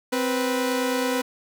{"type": "tone pair together", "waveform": "sawtooth", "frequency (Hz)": [260.3, 491.3], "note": ["C4", "B4"], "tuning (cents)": [-9, -9], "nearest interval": "major seventh", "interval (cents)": 1100, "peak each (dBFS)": -21, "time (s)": [0.12, 1.22], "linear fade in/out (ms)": 10, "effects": []}